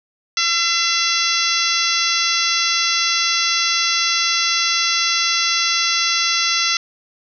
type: harmonic tone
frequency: 678 Hz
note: E5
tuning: 49 cents sharp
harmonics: 2 / 3 / 4 / 5 / 6 / 7 / 8 / 9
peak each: -24 / -24 / -24 / -24 / -24 / -24 / -24 / -24 dBFS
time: 0.37-6.77 s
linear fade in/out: 2 ms
effects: none